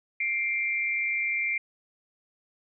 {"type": "tone pair together", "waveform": "sine", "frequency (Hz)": [2109, 2349], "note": ["C7", "D7"], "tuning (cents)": [13, 0], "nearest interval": "major second", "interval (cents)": 187, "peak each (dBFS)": -28, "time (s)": [0.2, 1.58], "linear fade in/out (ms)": 5, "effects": []}